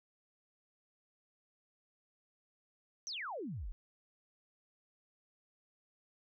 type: exponential sweep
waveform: sine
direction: down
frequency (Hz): 6272 to 32.7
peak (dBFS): -39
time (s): 3.07-3.72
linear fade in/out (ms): 0
effects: none